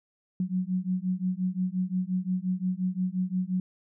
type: beating tone pair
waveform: sine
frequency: 181.2 / 186.9 Hz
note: F#3 / F#3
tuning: -36 / +18 cents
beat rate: 5.7 Hz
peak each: -29 dBFS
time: 0.4-3.6 s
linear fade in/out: 2 ms
effects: none